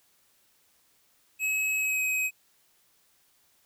square tone with pitch glide, 2565 to 2530 Hz, E7 to D#7, -48 to +28 cents, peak -26 dBFS, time 1.39-2.31 s, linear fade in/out 50 ms, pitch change -24 cents, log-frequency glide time 1.77-2.02 s, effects white hiss -66 dBFS RMS until 3.65 s

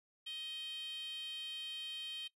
10% pulse tone with high-pass filter, 627 Hz, D#5, 13 cents sharp, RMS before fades -44 dBFS, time 0.26-2.28 s, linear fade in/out 10 ms, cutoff 3100 Hz, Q 9, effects noise-tail reverb RT60 0.1 s tail -18 dB re dry + resampled to 32000 Hz

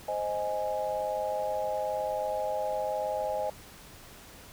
sine chord, Ab major, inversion first, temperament equal, 523.3 / 622.3 / 830.6 Hz, C5 / Eb5 / Ab5, 0 / 0 / 0 cents, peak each -34 / -32 / -33 dBFS, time 0.08-3.5 s, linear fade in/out 5 ms, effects pink hiss -50 dBFS RMS until 4.52 s

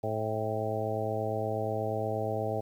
harmonic tone with a mistuned harmonic, 108.4 Hz, A2, 25 cents flat, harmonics 1 / 2 / 3 / 4 / 5 / 6 / 7, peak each -35 / -41 / -41 / -36 / -36 / -35 / -37 dBFS, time 0.03-2.61 s, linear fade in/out 10 ms, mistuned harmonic 7, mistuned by +55 cents, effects 10-bit

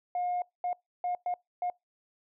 sine tone bursts at uneven times, 715 Hz, F5, 41 cents sharp, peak -27 dBFS, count 5, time 0.15-0.42 / 0.64-0.73 / 1.04-1.15 / 1.26-1.34 / 1.62-1.7 s, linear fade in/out 2 ms, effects noise-tail reverb RT60 0.2 s tail -26 dB re dry + tanh soft clip ceiling -25 dBFS

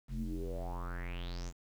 square tone with low-pass filter sweep, 43.65 Hz, F1, in tune, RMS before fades -39 dBFS, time 0.08-1.53 s, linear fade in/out 50 ms, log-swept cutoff 160 to 7400 Hz, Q 6.9, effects 10-bit

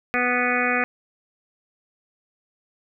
harmonic tone, 246.9 Hz, B3, in tune, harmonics 1 / 2 / 3 / 5 / 6 / 7 / 8 / 9 / 10, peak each -28 / -28 / -28 / -28 / -28 / -28 / -28 / -28 / -28 dBFS, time 0.14-0.84 s, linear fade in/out 0 ms, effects none

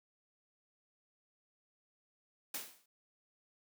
white noise with exponential decay, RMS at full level -37 dBFS, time 2.54-2.86 s, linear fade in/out 5 ms, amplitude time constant 69 ms, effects high-pass 200 Hz 12 dB/octave

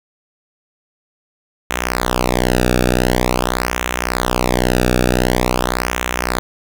sawtooth tone with flanger, 61.8 Hz, B1, 2 cents sharp, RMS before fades -17 dBFS, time 1.7-6.39 s, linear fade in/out 0 ms, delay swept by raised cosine 0.21 to 0.98 ms, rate 0.46 Hz, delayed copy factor -0.9, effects none

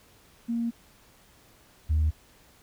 sine tone pair in turn, 233.1 / 77.43 Hz, A#3 / D#2, 0 / -8 cents, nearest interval octave + perfect fifth, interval 1908 cents, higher first, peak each -25 / -19 dBFS, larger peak second, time 0.48-0.71 / 1.89-2.11 s, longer first, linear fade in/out 20 ms, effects tanh soft clip ceiling -18 dBFS + pink hiss -58 dBFS RMS until 2.62 s

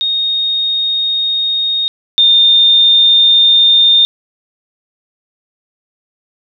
sine tone pair in turn, 3715 / 3628 Hz, A#7 / A#7, -7 / -48 cents, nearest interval unison, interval 41 cents, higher first, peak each -12 / -5 dBFS, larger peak second, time 0.01-1.88 / 2.18-4.05 s, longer neither, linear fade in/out 0 ms, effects none

